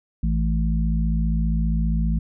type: harmonic tone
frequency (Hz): 55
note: A1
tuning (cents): 0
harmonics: 1 / 3 / 4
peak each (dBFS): -20 / -24 / -28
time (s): 0.23-2.19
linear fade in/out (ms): 5
effects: none